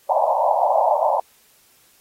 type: band-pass noise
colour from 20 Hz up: pink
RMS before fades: -18 dBFS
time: 0.09-1.2 s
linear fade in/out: 5 ms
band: 570 to 970 Hz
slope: 96 dB/octave
effects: white hiss -56 dBFS RMS until 2 s + AAC 48 kbps